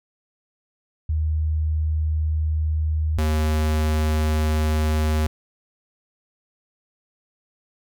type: tone pair in turn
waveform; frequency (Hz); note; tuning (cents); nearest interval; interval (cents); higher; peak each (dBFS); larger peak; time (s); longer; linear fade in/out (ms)
sine / square; 77.78 / 77.29; D#2 / D#2; 0 / -11; unison; 11; first; -19; neither; 1.09-3.18 / 3.18-5.27; neither; 5
effects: none

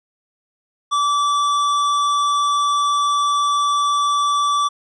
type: tone with hard clipping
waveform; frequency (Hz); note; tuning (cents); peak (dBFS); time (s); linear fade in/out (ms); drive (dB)
sine; 1158; D6; -25; -17; 0.91-4.69; 20; 12
effects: resampled to 24000 Hz

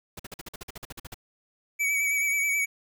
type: noise bursts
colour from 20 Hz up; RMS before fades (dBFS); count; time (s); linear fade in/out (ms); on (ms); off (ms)
pink; -39; 14; 0.17-1.144; 5; 25; 48
type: tone with vibrato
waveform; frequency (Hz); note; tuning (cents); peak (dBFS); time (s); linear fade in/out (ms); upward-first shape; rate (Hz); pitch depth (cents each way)
square; 2275; C#7; +44; -24; 1.79-2.66; 20; sine; 9.3; 33
effects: none

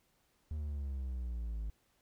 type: exponential sweep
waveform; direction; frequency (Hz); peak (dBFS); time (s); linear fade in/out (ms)
triangle; down; 77.78 to 52.5; -34; 0.51-1.7; 0
effects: pink hiss -74 dBFS RMS until 2.01 s

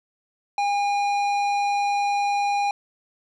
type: tone with tanh clipping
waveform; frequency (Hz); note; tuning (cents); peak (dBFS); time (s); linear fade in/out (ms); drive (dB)
triangle; 811; G#5; -41; -22; 0.58-2.71; 2; 17
effects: none

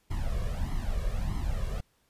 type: noise with flanger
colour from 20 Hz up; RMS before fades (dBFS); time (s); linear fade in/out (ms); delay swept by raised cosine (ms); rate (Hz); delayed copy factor
brown; -30; 0.1-1.81; 10; 0.96 to 1.8; 1.6; +0.85
effects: pink hiss -70 dBFS RMS until 2.09 s + resampled to 32000 Hz

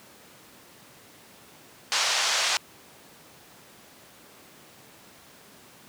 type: band-pass noise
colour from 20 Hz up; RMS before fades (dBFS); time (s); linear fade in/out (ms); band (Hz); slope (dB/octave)
white; -25; 1.92-2.57; 0; 600 to 6300; 24
effects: pink hiss -51 dBFS RMS until 5.88 s + high-pass 150 Hz 12 dB/octave

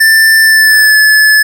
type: tone with pitch glide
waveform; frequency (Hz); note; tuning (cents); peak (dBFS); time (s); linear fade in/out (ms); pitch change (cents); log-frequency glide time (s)
square; 1775 to 1725.5; A6 to A6; +15 to -34; -4; 0-1.43; 10; -49; 0.42-0.96
effects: none

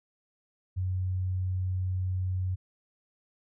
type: tone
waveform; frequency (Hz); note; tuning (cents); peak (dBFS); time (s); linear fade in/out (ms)
sine; 92.5; F#2; 0; -27; 0.76-2.56; 20
effects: none

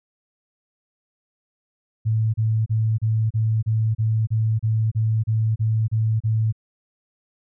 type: tone bursts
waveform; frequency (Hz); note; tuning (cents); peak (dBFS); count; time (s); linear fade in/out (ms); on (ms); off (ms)
sine; 110.5; A2; +8; -17; 14; 2.05-6.526; 20; 290; 32
effects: none

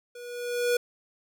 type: tone with level ramp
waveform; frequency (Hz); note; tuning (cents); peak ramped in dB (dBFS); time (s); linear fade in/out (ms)
square; 484.5; B4; -33; -42 to -21; 0.15-0.77; 5
effects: none

